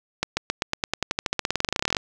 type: accelerating click train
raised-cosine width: 0.2 ms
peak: -5 dBFS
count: 29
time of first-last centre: 0.23-1.968 s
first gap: 140 ms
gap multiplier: 0.93
effects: none